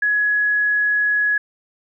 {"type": "tone", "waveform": "sine", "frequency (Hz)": 1681, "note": "G#6", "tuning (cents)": 20, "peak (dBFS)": -15, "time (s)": [0.02, 1.38], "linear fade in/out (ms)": 5, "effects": []}